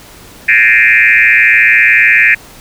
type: tone with frequency modulation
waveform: sine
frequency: 2093 Hz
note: C7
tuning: in tune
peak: -4 dBFS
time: 0.48-2.35 s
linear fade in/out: 10 ms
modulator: 114 Hz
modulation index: 3.7
effects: pink hiss -36 dBFS RMS until 2.6 s